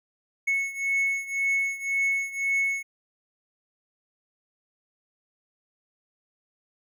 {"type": "beating tone pair", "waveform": "triangle", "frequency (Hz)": [2200, 2201.9], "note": ["C#7", "C#7"], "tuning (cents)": [-14, -12], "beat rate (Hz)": 1.9, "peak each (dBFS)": [-24, -27], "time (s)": [0.47, 2.83], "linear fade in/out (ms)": 10, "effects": []}